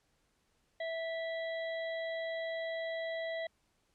harmonic tone, 656 Hz, E5, 9 cents flat, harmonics 1 / 3 / 5 / 6, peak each -36 / -42 / -51 / -52 dBFS, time 0.8-3.47 s, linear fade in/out 5 ms, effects pink hiss -75 dBFS RMS until 3.94 s + low-pass 10000 Hz 12 dB/octave

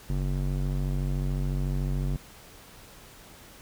square tone with band-pass filter, 46.93 Hz, F#1, 25 cents sharp, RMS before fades -28 dBFS, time 0.09-2.17 s, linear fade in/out 10 ms, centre 130 Hz, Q 0.97, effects pink hiss -50 dBFS RMS until 3.61 s

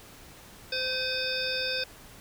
harmonic tone with a mistuned harmonic, 516 Hz, C5, 24 cents flat, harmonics 1 / 3 / 5 / 7 / 9 / 10, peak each -35 / -35 / -35 / -35 / -35 / -35 dBFS, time 0.72-1.84 s, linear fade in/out 5 ms, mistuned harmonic 5, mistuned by -41 cents, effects pink hiss -50 dBFS RMS until 2.2 s

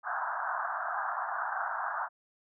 white band-pass noise, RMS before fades -34 dBFS, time 0.03-2.09 s, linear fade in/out 50 ms, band 660 to 1600 Hz, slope 96 dB/octave, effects none

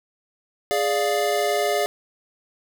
square chord, D diminished, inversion second, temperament equal, 415.3 / 587.3 / 698.5 Hz, Ab4 / D5 / F5, 0 / 0 / 0 cents, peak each -25 dBFS, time 0.71-1.86 s, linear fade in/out 0 ms, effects none

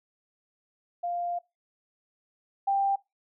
sine tone pair in turn, 698.5 / 789.7 Hz, F5 / G5, 0 / +13 cents, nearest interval major second, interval 213 cents, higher second, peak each -28 / -22 dBFS, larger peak second, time 1.03-1.39 / 2.67-2.96 s, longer first, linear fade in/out 10 ms, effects noise-tail reverb RT60 0.2 s tail -20 dB re dry

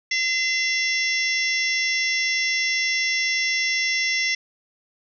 harmonic tone, 683 Hz, F5, 39 cents flat, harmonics 3 / 4 / 5 / 6 / 7 / 8 / 9, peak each -22 / -31 / -32 / -37 / -37 / -27 / -32 dBFS, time 0.11-4.35 s, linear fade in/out 5 ms, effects none

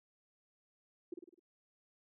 sine tone with echo, 349.2 Hz, F4, in tune, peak -38 dBFS, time 1.12-1.14 s, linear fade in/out 5 ms, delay 51 ms, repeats 5, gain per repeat -5 dB, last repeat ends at 1.395 s, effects none

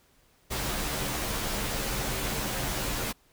pink noise with comb filter, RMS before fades -31 dBFS, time 0.5-3.13 s, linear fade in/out 20 ms, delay 12 ms, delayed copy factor -0.7, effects pink hiss -64 dBFS RMS until 3.32 s

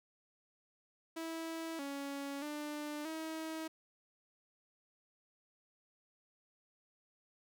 sawtooth tone with pitch steps, 326.5 / 279.8 / 297.5 / 319.3 Hz, E4 / C#4 / D4 / D#4, -17 / +16 / +22 / +45 cents, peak -36 dBFS, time 1.16-3.68 s, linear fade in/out 10 ms, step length 630 ms, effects none

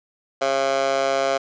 15% pulse tone with high-pass filter, 135.8 Hz, C#3, 35 cents flat, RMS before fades -21 dBFS, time 0.41-1.38 s, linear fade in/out 10 ms, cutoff 650 Hz, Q 3.1, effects resampled to 16000 Hz + 8-bit

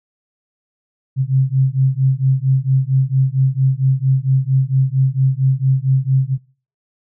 sine beating tone pair, 130.81 / 135.21 Hz, C3 / C#3, 0 / -43 cents, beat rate 4.4 Hz, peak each -15 dBFS, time 1.16-6.38 s, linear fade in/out 50 ms, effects noise-tail reverb RT60 0.4 s tail -22 dB re dry

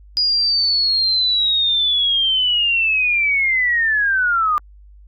sine linear sweep, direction down, 4918 to 1190 Hz, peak -14 dBFS, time 0.17-4.58 s, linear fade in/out 0 ms, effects added 50 Hz sine -41 dBFS peak until 5.07 s + Opus 48 kbps

